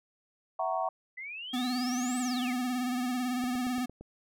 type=chord; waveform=sine; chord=F# dominant seventh; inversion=third; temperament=equal with one note detuned; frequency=659.3 / 749.5 / 932.3 / 1108.7 Hz; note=E5 / F#5 / A#5 / C#6; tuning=0 / +22 / 0 / 0 cents; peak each=-33 / -32 / -36 / -36 dBFS; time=0.59-0.89 s; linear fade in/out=5 ms
type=exponential two-way sweep; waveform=sine; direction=up then down; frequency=1975.5 to 8310 to 1975.5 Hz; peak=-38 dBFS; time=1.17-2.53 s; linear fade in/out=10 ms; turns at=2.19 s
type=tone with vibrato; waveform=square; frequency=249.7 Hz; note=B3; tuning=19 cents sharp; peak=-30 dBFS; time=1.53-3.86 s; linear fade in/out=10 ms; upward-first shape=sine; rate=18 Hz; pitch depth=47 cents each way
type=click train; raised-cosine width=2 ms; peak=-32 dBFS; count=6; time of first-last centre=3.44-4.01 s; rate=8.77 Hz
effects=none